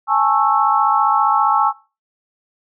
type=chord; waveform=sine; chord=A major seventh; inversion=third; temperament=just; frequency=825 / 880 / 1100 / 1320 Hz; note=G#5 / A5 / C#6 / E6; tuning=-12 / 0 / -14 / +2 cents; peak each=-18 dBFS; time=0.07-1.73 s; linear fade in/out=50 ms; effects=noise-tail reverb RT60 0.3 s tail -20 dB re dry